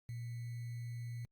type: tone with sample-and-hold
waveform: sine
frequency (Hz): 118.5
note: A#2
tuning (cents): +29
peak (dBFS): -40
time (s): 0.09-1.25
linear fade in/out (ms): 0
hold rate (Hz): 2100
effects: Opus 48 kbps